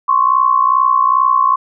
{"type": "tone pair together", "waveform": "sine", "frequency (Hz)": [1050, 1112.4], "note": ["C6", "C#6"], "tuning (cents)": [6, 6], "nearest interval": "minor second", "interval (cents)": 100, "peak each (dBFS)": -12, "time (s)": [0.08, 1.56], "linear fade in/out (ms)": 10, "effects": []}